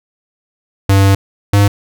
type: tone pair in turn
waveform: square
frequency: 97.9 / 101.24 Hz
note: G2 / G#2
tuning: -2 / -44 cents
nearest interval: minor second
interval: 58 cents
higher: second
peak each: -7 dBFS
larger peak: neither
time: 0.89-1.15 / 1.53-1.68 s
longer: first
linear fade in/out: 5 ms
effects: none